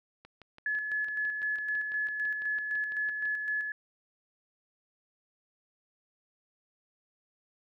click train, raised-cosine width 0.3 ms, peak -34 dBFS, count 19, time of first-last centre 0.25-3.255 s, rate 5.99 Hz
sine tone with tremolo, 1709 Hz, G#6, 49 cents sharp, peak -28 dBFS, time 0.66-3.72 s, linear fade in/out 2 ms, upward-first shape square, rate 3.9 Hz, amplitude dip 40%
effects none

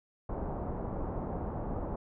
pink low-pass noise, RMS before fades -36 dBFS, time 0.29-1.96 s, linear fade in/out 5 ms, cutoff 950 Hz, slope 24 dB/octave, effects none

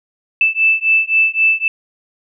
sine beating tone pair, 2637 / 2640.8 Hz, E7 / E7, 0 / +2 cents, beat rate 3.8 Hz, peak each -14 dBFS, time 0.41-1.68 s, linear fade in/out 2 ms, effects none

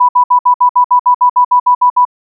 sine tone bursts, 987.8 Hz, B5, in tune, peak -4 dBFS, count 14, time 0-2.052 s, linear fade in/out 10 ms, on 89 ms, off 62 ms, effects none

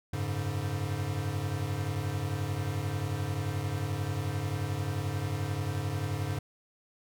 square chord, F# suspended second, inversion none, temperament equal with one note detuned, 92.5 / 103.83 / 141.91 Hz, F#2 / G#2 / C#3, 0 / 0 / +41 cents, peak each -37 / -34 / -36 dBFS, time 0.13-6.39 s, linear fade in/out 5 ms, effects none

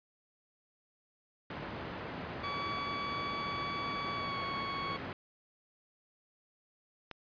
pink band-pass noise, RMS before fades -42 dBFS, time 1.5-5.13 s, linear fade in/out 2 ms, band 110 to 2200 Hz, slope 12 dB/octave
sawtooth tone with pitch glide, 1138 to 1112 Hz, C#6 to C#6, +45 to +5 cents, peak -32 dBFS, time 2.43-4.97 s, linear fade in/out 10 ms, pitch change -40 cents, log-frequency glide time 4.14-4.39 s
click, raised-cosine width 0.3 ms, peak -26 dBFS, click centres 7.113 s
effects resampled to 11025 Hz

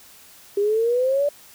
sine exponential sweep, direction up, 397.9 to 587.3 Hz, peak -17 dBFS, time 0.57-1.29 s, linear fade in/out 5 ms, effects white hiss -48 dBFS RMS until 1.54 s

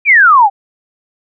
sine exponential sweep, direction down, 2475 to 762 Hz, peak -3 dBFS, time 0.05-0.5 s, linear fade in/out 50 ms, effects none

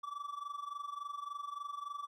triangle tone with amplitude modulation, 1156 Hz, D6, 28 cents flat, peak -35 dBFS, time 0.03-2.07 s, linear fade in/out 10 ms, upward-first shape sine, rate 23.5 Hz, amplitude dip 80%, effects none

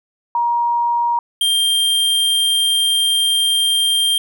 sine / square tone pair in turn, 947 / 3185 Hz, A#5 / G7, +27 / +27 cents, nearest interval octave + major sixth, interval 2100 cents, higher second, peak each -14 dBFS, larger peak neither, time 0.35-1.19 / 1.41-4.18 s, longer second, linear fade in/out 2 ms, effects none

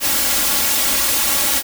white noise with comb filter, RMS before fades -17 dBFS, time 0-1.63 s, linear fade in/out 50 ms, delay 3.6 ms, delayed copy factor +0.8, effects none

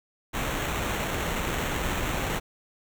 pink noise with sample-and-hold, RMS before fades -29 dBFS, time 0.33-2.4 s, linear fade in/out 20 ms, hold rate 4900 Hz, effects none

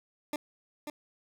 20% pulse tone with echo, 298.3 Hz, D4, 27 cents sharp, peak -26 dBFS, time 0.33-0.36 s, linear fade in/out 2 ms, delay 540 ms, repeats 1, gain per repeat -6 dB, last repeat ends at 0.9 s, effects none

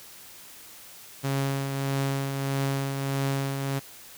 sawtooth tone with tremolo, 137.2 Hz, C#3, 17 cents flat, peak -20 dBFS, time 1.23-3.8 s, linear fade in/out 20 ms, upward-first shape triangle, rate 1.6 Hz, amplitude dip 45%, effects white hiss -47 dBFS RMS until 4.17 s

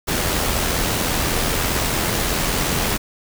pink noise with amplitude modulation, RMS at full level -19 dBFS, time 0.07-2.98 s, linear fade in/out 20 ms, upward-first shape sine, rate 85.1 Hz, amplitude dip 35%, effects none

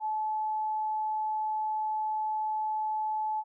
sine tone, 863 Hz, A5, 34 cents flat, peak -28 dBFS, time 0-3.44 s, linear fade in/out 50 ms, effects none

